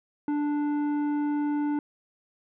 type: tone with tanh clipping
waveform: triangle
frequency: 293.7 Hz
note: D4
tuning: in tune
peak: -26 dBFS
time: 0.28-1.79 s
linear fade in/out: 2 ms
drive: 14 dB
effects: none